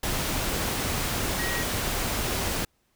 sine tone in noise, 1897 Hz, A#6, 30 cents sharp, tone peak -31 dBFS, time 1.39-1.63 s, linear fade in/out 5 ms, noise pink, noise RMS -28 dBFS, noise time 0.03-2.65 s, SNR -6 dB, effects pink hiss -70 dBFS RMS until 2.95 s

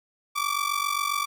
sawtooth ring-modulated tone, 1160 Hz, D6, 22 cents flat, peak -18 dBFS, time 0.35-1.26 s, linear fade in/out 20 ms, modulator 23.7 Hz, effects none

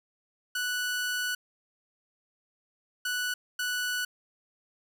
sawtooth tone bursts at uneven times, 1480 Hz, F#6, in tune, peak -25 dBFS, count 3, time 0.55-1.35 / 3.05-3.34 / 3.59-4.05 s, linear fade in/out 5 ms, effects none

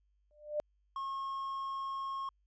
sine tone with exponential growth, 598 Hz, D5, 31 cents sharp, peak -28 dBFS, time 0.31-0.6 s, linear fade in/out 0 ms, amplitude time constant 62 ms
triangle tone, 1084 Hz, C#6, 39 cents flat, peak -34 dBFS, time 0.96-2.29 s, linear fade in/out 2 ms
effects added 50 Hz sine -70 dBFS peak until 2.46 s + resampled to 16000 Hz

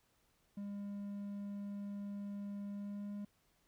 triangle tone with pitch glide, 202 to 204.3 Hz, G#3 to G#3, -48 to -28 cents, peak -39 dBFS, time 0.57-3.25 s, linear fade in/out 5 ms, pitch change +20 cents, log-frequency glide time 2.7-3.14 s, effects pink hiss -75 dBFS RMS until 3.67 s

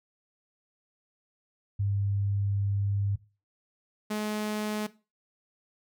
sine / sawtooth tone pair in turn, 100.1 / 212.2 Hz, G2 / G#3, +37 / +38 cents, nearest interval octave + minor second, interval 1301 cents, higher second, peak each -25 dBFS, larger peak neither, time 1.79-3.16 / 4.1-4.87 s, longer first, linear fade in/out 10 ms, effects noise-tail reverb RT60 0.3 s tail -17 dB re dry

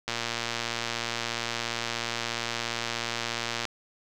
click train, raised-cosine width 0.2 ms, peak -12 dBFS, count 419, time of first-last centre 0.08-3.653 s, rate 117 Hz, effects 8-bit

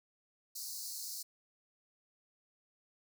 pink high-pass noise, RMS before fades -43 dBFS, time 0.55-1.23 s, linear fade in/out 10 ms, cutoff 4200 Hz, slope 96 dB/octave, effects none

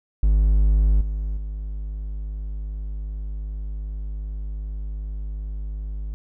triangle tone with level steps, 51.3 Hz, G#1, 21 cents flat, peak -12 / -21 / -25 dBFS, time 0.23-6.14 s, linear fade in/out 0 ms, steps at 1.01 / 1.37 s, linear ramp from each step 5 ms, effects none

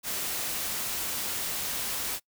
white noise, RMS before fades -32 dBFS, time 0.03-2.2 s, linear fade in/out 50 ms, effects noise-tail reverb RT60 0.1 s tail -23 dB re dry

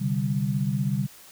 sine chord, C suspended second, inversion none, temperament equal, 130.81 / 146.83 / 196 Hz, C3 / D3 / G3, 0 / 0 / 0 cents, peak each -27 dBFS, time 0-1.07 s, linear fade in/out 20 ms, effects white hiss -49 dBFS RMS until 1.31 s

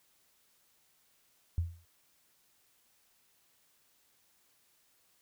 sine tone with exponential decay, 84.8 Hz, E2, 50 cents sharp, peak -25 dBFS, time 1.58-1.85 s, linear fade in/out 0 ms, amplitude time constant 57 ms, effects white hiss -70 dBFS RMS until 5.21 s

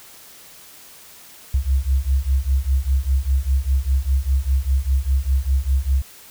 sine beating tone pair, 64.7 / 69.7 Hz, C2 / C#2, -19 / +10 cents, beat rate 5 Hz, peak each -19 dBFS, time 1.54-6.02 s, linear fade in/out 5 ms, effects white hiss -44 dBFS RMS until 6.3 s

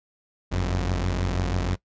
sawtooth tone pair together, 47.89 / 89.6 Hz, G1 / F2, -40 / +45 cents, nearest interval major seventh, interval 1085 cents, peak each -22 dBFS, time 0.51-1.76 s, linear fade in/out 20 ms, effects noise-tail reverb RT60 0.1 s tail -20 dB re dry + resampled to 16000 Hz

